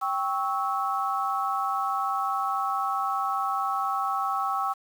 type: chord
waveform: sine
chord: C# diminished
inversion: second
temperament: equal with one note detuned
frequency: 784 / 1108.7 / 1304.9 Hz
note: G5 / C#6 / E6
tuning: 0 / 0 / -18 cents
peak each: -29 dBFS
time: 0.01-4.74 s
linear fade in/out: 20 ms
effects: 8-bit